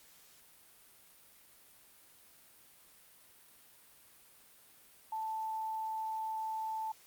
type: tone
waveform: sine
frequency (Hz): 880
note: A5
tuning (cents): 0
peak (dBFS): -35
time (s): 5.12-6.92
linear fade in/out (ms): 5
effects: white hiss -61 dBFS RMS until 7.06 s + Opus 48 kbps